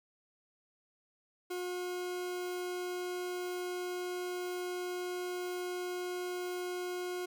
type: tone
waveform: 40% pulse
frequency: 359.8 Hz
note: F#4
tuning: 48 cents flat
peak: -35 dBFS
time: 1.5-7.26 s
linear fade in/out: 10 ms
effects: none

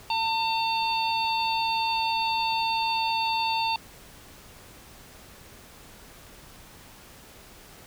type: harmonic tone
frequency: 901 Hz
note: A5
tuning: 41 cents sharp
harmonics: 1 / 3 / 4 / 5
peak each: -25 / -31 / -34 / -33 dBFS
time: 0.1-3.76 s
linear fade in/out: 2 ms
effects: pink hiss -49 dBFS RMS until 7.86 s

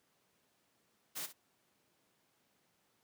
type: noise with echo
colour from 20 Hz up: white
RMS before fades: -41 dBFS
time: 1.15-1.27 s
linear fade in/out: 20 ms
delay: 62 ms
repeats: 1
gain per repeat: -13 dB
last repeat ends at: 1.332 s
effects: pink hiss -75 dBFS RMS until 3.03 s + high-pass 150 Hz 12 dB/octave

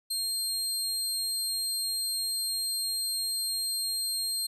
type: tone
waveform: 25% pulse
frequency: 4201 Hz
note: C8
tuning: 6 cents sharp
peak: -24 dBFS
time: 0.1-4.47 s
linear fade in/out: 10 ms
effects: none

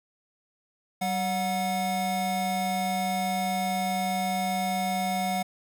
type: tone pair together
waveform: square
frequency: 190.8 / 730 Hz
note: G3 / F#5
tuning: -47 / -24 cents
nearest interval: octave + major seventh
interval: 2323 cents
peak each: -31 / -28 dBFS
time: 1.01-5.43 s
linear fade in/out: 10 ms
effects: none

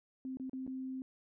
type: tone with dropouts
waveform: sine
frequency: 261.1 Hz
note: C4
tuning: 3 cents flat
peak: -38 dBFS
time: 0.25-1.02 s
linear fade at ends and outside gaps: 1 ms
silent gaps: 0.371-0.398 / 0.496-0.532 / 0.666-0.676 s
effects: none

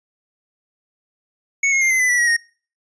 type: tone with pitch steps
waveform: square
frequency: 2214 / 2160 / 2107 / 2055 / 2005 / 1955.4 / 1907.5 / 1860.7 Hz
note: C#7 / C#7 / C7 / C7 / B6 / B6 / A#6 / A#6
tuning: -3 / -45 / +12 / -32 / +26 / -18 / +39 / -4 cents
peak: -15 dBFS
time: 1.63-2.366 s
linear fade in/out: 5 ms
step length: 92 ms
effects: noise-tail reverb RT60 0.4 s tail -23 dB re dry + resampled to 22050 Hz

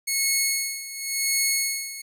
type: tone with tremolo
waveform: 10% pulse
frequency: 2188 Hz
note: C#7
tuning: 23 cents flat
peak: -11 dBFS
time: 0.07-2.02 s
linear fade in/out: 10 ms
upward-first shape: sine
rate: 0.92 Hz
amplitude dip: 80%
effects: none

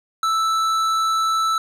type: tone with tanh clipping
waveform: sine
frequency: 1318.5 Hz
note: E6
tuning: in tune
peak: -19 dBFS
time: 0.23-1.58 s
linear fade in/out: 2 ms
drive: 13 dB
effects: none

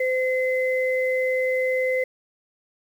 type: tone pair together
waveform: sine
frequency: 514 / 2048 Hz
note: C5 / C7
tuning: -31 / -38 cents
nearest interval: 2 octaves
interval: 2393 cents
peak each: -21 / -26 dBFS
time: 0-2.04 s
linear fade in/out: 5 ms
effects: 8-bit

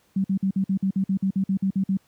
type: tone bursts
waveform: sine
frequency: 192.5 Hz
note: G3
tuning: 31 cents flat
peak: -19 dBFS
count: 14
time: 0.16-1.971 s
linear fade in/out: 5 ms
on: 82 ms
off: 51 ms
effects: pink hiss -63 dBFS RMS until 2.07 s + high-pass 80 Hz 12 dB/octave

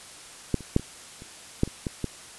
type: clicks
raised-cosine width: 3 ms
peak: -9 / -28 / -6 / -24 / -30 / -7 / -24 / -15 / -14 dBFS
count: 9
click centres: 0.543 / 0.607 / 0.764 / 0.796 / 1.221 / 1.634 / 1.676 / 1.868 / 2.043 s
effects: white hiss -45 dBFS RMS until 2.38 s + resampled to 24000 Hz

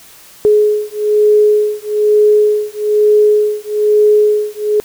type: beating tone pair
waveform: sine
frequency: 420.8 / 421.9 Hz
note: G#4 / G#4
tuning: +23 / +27 cents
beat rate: 1.1 Hz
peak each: -11 dBFS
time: 0.45-4.8 s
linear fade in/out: 0 ms
effects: white hiss -40 dBFS RMS until 4.84 s

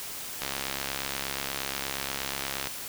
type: click train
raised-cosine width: 0.2 ms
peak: -13 dBFS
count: 155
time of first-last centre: 0.42-2.671 s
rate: 68.4 Hz
effects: white hiss -38 dBFS RMS until 2.88 s

